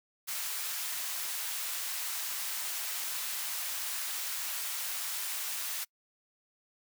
white high-pass noise, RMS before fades -36 dBFS, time 0.27-5.85 s, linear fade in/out 20 ms, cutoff 930 Hz, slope 12 dB/octave, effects noise-tail reverb RT60 0.1 s tail -26 dB re dry

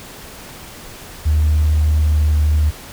sine tone with pitch glide, 76.5 to 75.75 Hz, D#2 to D#2, -29 to -46 cents, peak -10 dBFS, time 1.25-2.71 s, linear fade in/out 20 ms, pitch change -17 cents, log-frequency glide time 2.03-2.41 s, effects tanh soft clip ceiling -8 dBFS + pink hiss -36 dBFS RMS until 2.92 s

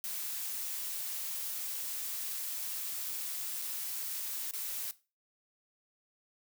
blue noise with dropouts, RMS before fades -38 dBFS, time 0.04-4.91 s, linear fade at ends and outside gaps 0 ms, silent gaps 3.617-3.621 / 4.51-4.536 s, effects noise-tail reverb RT60 0.3 s tail -17 dB re dry

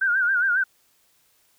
sine tone with vibrato, 1500 Hz, F#6, 23 cents sharp, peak -18 dBFS, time 0.01-0.64 s, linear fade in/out 10 ms, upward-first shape sine, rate 7.3 Hz, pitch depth 110 cents each way, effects white hiss -63 dBFS RMS until 1.58 s

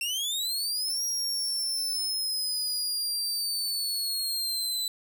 sawtooth linear two-way sweep, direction up then down, 2687 to 5650 to 3987 Hz, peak -25 dBFS, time 0.01-4.88 s, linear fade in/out 2 ms, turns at 1.03 s, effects none

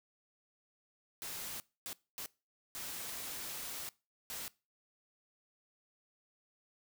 white noise bursts at uneven times, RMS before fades -43 dBFS, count 5, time 1.22-1.6 / 1.86-1.93 / 2.18-2.26 / 2.75-3.89 / 4.3-4.48 s, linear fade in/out 0 ms, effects noise-tail reverb RT60 0.3 s tail -22 dB re dry

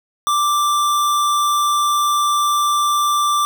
square tone, 1177 Hz, D6, 3 cents sharp, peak -15 dBFS, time 0.27-3.45 s, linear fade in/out 0 ms, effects none

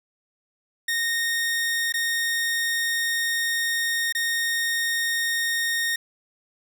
sawtooth tone with dropouts, 1850 Hz, A#6, 14 cents flat, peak -19 dBFS, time 0.88-5.96 s, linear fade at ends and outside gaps 5 ms, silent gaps 1.924-1.939 / 4.125-4.149 s, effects none

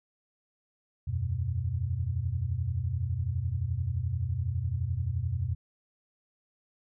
sine chord, E suspended second, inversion none, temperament equal with one note detuned, 80.8 / 92.5 / 123.47 Hz, E2 / F#2 / B2, -34 / 0 / 0 cents, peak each -34 / -31 / -32 dBFS, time 1.07-5.55 s, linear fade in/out 10 ms, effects none

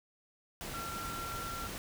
sine tone in noise, 1365 Hz, F6, 40 cents flat, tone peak -40 dBFS, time 0.74-1.67 s, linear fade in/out 0 ms, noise pink, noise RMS -42 dBFS, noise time 0.61-1.78 s, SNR -1 dB, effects none

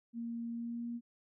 sine tone with pitch glide, 233.1 to 236.5 Hz, A#3 to A#3, 0 to +25 cents, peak -37 dBFS, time 0.13-1.01 s, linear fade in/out 50 ms, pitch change +25 cents, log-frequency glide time 0.51-0.89 s, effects none

